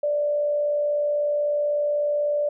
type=tone with frequency modulation; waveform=sine; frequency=587.3 Hz; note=D5; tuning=in tune; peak=-20 dBFS; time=0.03-2.49 s; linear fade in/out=5 ms; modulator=56.2 Hz; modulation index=0.24; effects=none